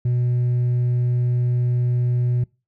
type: tone with hard clipping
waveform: triangle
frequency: 122.6 Hz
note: B2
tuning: 12 cents flat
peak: -16 dBFS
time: 0.05-2.44 s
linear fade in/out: 5 ms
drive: 1 dB
effects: noise-tail reverb RT60 0.3 s tail -25 dB re dry